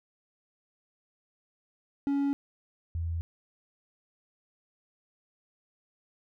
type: tone pair in turn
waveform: triangle / sine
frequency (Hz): 280.4 / 83.36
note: C#4 / E2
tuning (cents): +20 / +20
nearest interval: octave + major sixth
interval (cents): 2100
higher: first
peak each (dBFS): -23 / -29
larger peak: first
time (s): 2.07-2.33 / 2.95-3.21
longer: neither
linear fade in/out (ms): 0
effects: none